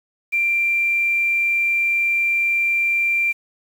sine tone with quantisation, 2366 Hz, D7, 12 cents sharp, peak -16 dBFS, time 0.32-3.33 s, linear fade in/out 20 ms, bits 7, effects none

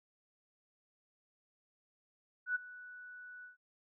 sine tone with ADSR envelope, 1480 Hz, F#6, in tune, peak -29 dBFS, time 2.46-3.57 s, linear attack 93 ms, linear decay 16 ms, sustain -19 dB, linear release 130 ms, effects none

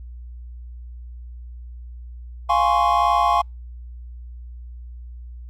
triangle chord, Db major seventh, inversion first, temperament equal, 698.5 / 830.6 / 1046.5 / 1108.7 Hz, F5 / Ab5 / C6 / Db6, 0 / 0 / 0 / 0 cents, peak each -19 dBFS, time 2.49-3.42 s, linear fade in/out 10 ms, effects added 60 Hz sine -34 dBFS peak until 5.49 s + Opus 48 kbps

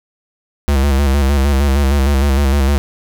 square tone with vibrato, 69.3 Hz, C#2, in tune, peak -11 dBFS, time 0.68-2.78 s, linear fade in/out 0 ms, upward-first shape square, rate 6.5 Hz, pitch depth 58 cents each way, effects none

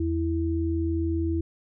sine tone pair together, 82.41 / 329.6 Hz, E2 / E4, 0 / 0 cents, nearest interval 2 octaves, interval 2400 cents, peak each -26 dBFS, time 0-1.41 s, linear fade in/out 5 ms, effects none

